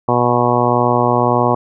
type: harmonic tone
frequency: 121.7 Hz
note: B2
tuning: 25 cents flat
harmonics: 1 / 2 / 3 / 4 / 5 / 6 / 7 / 8 / 9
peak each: -20 / -20 / -20 / -20 / -20 / -20 / -20 / -20 / -20 dBFS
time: 0.08-1.55 s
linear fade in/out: 5 ms
effects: none